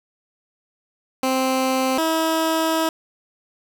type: tone pair in turn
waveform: 15% pulse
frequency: 261.6 / 322.5 Hz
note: C4 / E4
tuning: 0 / -38 cents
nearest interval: major third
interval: 362 cents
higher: second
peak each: -12 dBFS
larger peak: neither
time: 1.23-1.98 / 1.98-2.89 s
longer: second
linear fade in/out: 2 ms
effects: none